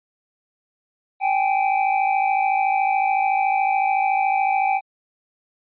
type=tone pair together; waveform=square; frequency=777.2 / 831 Hz; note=G5 / G#5; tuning=-15 / +1 cents; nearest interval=minor second; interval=116 cents; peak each=-19 / -24 dBFS; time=1.2-4.81 s; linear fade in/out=50 ms; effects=resampled to 8000 Hz